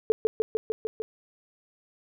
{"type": "tone with echo", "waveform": "sine", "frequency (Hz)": 440, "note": "A4", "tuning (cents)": 0, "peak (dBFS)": -16, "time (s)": [0.1, 0.12], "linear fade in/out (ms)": 0, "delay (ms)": 150, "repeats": 6, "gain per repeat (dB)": -2, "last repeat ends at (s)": 1.02, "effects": []}